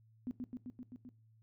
sine tone with echo, 249.1 Hz, B3, 15 cents sharp, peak -36 dBFS, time 0.27-0.31 s, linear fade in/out 0 ms, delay 130 ms, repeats 6, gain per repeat -2 dB, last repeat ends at 1.09 s, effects noise-tail reverb RT60 0.4 s tail -18 dB re dry + added 111 Hz sine -63 dBFS peak until 1.42 s

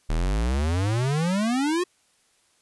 square exponential sweep, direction up, 36.97 to 370 Hz, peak -22 dBFS, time 0.09-1.84 s, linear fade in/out 10 ms, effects white hiss -64 dBFS RMS until 2.61 s + resampled to 24000 Hz

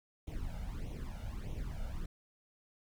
brown noise with flanger, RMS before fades -40 dBFS, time 0.27-2.06 s, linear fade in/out 5 ms, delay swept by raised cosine 0.31 to 1.41 ms, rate 1.6 Hz, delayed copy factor +0.8, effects none

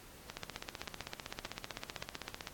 two click trains, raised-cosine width 0.2 ms, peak -24 / -22 dBFS, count 4 / 34, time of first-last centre 0.3-2.024 / 0.37-2.472 s, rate 1.74 / 15.7 Hz, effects pink hiss -55 dBFS RMS until 2.53 s + AAC 64 kbps

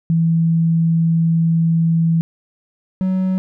sine / triangle tone pair in turn, 164.81 / 187.01 Hz, E3 / F#3, 0 / +19 cents, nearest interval major second, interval 219 cents, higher second, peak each -12 / -13 dBFS, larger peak first, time 0.1-2.21 / 3.01-3.38 s, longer first, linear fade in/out 0 ms, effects none

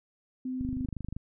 sine tone, 256.6 Hz, C4, 34 cents flat, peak -31 dBFS, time 0.45-0.86 s, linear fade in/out 5 ms
click train, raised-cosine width 5 ms, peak -24 dBFS, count 15, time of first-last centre 0.61-1.166 s, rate 25.2 Hz
effects none

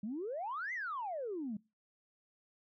sine exponential two-way sweep, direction up then down, 196 to 2100 to 196 Hz, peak -36 dBFS, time 0.03-1.57 s, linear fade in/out 5 ms, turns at 0.73 s, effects noise-tail reverb RT60 0.3 s tail -25 dB re dry + tanh soft clip ceiling -32 dBFS

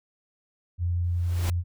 sine tone with vibrato, 87.31 Hz, F2, in tune, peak -23 dBFS, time 0.78-1.64 s, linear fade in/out 50 ms, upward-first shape triangle, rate 11 Hz, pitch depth 8 cents each way
pink noise with exponential growth, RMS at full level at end -32 dBFS, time 1.04-1.5 s, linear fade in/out 2 ms, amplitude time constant 100 ms
effects none

